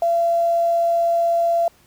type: tone with quantisation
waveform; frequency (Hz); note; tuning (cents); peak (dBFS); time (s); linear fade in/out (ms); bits
sine; 679; F5; -49; -15; 0.02-1.68; 2; 7
effects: pink hiss -55 dBFS RMS until 1.86 s

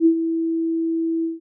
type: tone with ADSR envelope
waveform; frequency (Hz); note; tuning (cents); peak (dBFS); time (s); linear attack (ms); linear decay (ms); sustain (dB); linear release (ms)
sine; 328.3; E4; -7; -9; 0-1.4; 58; 85; -10; 160
effects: none

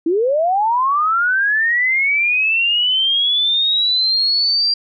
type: linear sweep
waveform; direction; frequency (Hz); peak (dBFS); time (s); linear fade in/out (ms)
sine; up; 311.1 to 4759; -13; 0.06-4.74; 5
effects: none

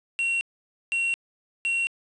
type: tone bursts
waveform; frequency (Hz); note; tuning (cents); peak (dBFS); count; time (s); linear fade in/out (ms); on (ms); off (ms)
triangle; 2737; F7; -36; -21; 3; 0.19-1.87; 0; 220; 510
effects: resampled to 22050 Hz + 8-bit

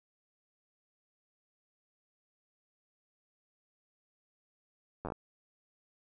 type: slowing click train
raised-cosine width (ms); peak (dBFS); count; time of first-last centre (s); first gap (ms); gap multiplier
1; -24; 6; 5.05-5.122; 10; 1.18
effects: none

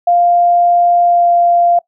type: tone with pitch glide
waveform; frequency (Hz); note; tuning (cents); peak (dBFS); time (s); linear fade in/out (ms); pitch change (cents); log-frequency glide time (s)
sine; 698.5 to 694.1; F5 to F5; 0 to -11; -7; 0.07-1.79; 5; -11; 1.04-1.3
effects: noise-tail reverb RT60 0.1 s tail -22 dB re dry

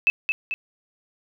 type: tone with echo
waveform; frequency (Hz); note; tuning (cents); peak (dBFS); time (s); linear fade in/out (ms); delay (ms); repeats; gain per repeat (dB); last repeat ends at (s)
sine; 2622; E7; -10; -14; 0.07-0.1; 0; 220; 2; -5; 0.54
effects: none

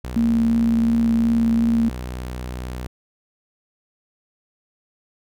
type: tone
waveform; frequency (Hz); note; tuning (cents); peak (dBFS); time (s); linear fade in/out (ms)
sawtooth; 62.2; B1; +13; -24; 0.04-2.87; 5
type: tone with vibrato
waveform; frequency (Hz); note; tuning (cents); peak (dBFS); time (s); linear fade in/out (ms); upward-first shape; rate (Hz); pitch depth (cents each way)
sine; 230; A#3; -23; -15; 0.16-1.89; 5; sine; 2.8; 9
effects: none

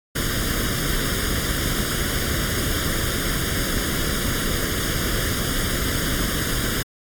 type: noise with comb filter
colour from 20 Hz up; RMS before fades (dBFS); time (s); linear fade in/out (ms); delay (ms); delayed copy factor
pink; -23; 0.15-6.83; 10; 0.59; +0.8
effects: AAC 64 kbps

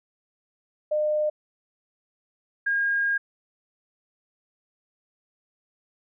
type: tone pair in turn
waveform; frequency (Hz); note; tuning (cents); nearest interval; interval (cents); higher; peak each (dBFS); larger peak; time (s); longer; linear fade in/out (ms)
sine; 606 / 1623; D#5 / G#6; -46 / -40; octave + perfect fourth; 1706; second; -21; neither; 0.91-1.3 / 2.66-3.18; second; 10
effects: none

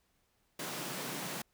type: high-pass noise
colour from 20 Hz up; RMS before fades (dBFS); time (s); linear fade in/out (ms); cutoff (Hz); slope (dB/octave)
pink; -40; 0.59-1.42; 5; 130; 96
effects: pink hiss -75 dBFS RMS until 1.53 s

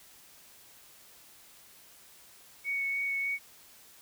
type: tone with vibrato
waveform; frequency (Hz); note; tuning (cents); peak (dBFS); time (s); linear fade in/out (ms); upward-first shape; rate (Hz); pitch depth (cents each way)
sine; 2223; C#7; +4; -29; 2.64-3.39; 50; sine; 3.3; 10
effects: white hiss -56 dBFS RMS until 4.01 s

